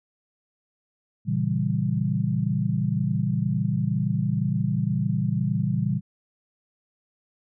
sine chord, A# diminished seventh, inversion none, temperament equal, 116.54 / 138.59 / 164.81 / 196 Hz, A#2 / C#3 / E3 / G3, 0 / 0 / 0 / 0 cents, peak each -27 dBFS, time 1.25-6.01 s, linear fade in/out 50 ms, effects none

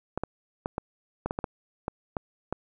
clicks, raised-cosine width 1 ms, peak -15 dBFS, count 11, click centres 0.176 / 0.236 / 0.659 / 0.781 / 1.26 / 1.309 / 1.389 / 1.442 / 1.881 / 2.168 / 2.526 s, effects none

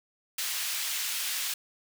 pink high-pass noise, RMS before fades -32 dBFS, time 0.38-1.54 s, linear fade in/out 5 ms, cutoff 2400 Hz, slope 12 dB/octave, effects none

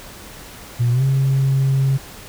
sine tone with pitch glide, 120.4 to 135.14 Hz, B2 to C#3, -44 to -44 cents, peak -12 dBFS, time 0.79-1.98 s, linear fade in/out 20 ms, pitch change +200 cents, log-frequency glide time 0.92-1.03 s, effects tanh soft clip ceiling -11 dBFS + pink hiss -38 dBFS RMS until 2.28 s

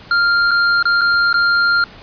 square tone with dropouts, 1396.9 Hz, F6, in tune, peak -12 dBFS, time 0.11-1.84 s, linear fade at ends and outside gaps 2 ms, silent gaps 0.51-0.514 / 0.827-0.854 / 1.011-1.015 / 1.329-1.341 s, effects pink hiss -39 dBFS RMS until 2.02 s + resampled to 11025 Hz

